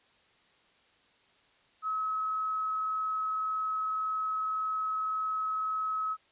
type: tone with frequency modulation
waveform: sine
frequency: 1284 Hz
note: E6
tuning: 46 cents flat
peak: -29 dBFS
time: 1.82-6.17 s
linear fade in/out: 50 ms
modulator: 21.8 Hz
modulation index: 0.23
effects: white hiss -65 dBFS RMS until 6.31 s + resampled to 8000 Hz